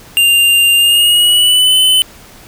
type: tone with pitch glide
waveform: square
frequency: 2794 to 3029 Hz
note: F7 to F#7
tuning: 0 to +40 cents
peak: -7 dBFS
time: 0.17-2.02 s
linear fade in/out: 0 ms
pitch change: +140 cents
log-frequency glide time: 0.76-1.75 s
effects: pink hiss -38 dBFS RMS until 2.47 s